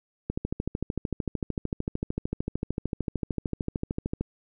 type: click train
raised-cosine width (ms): 3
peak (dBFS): -15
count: 53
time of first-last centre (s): 0.3-4.21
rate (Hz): 13.3
effects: none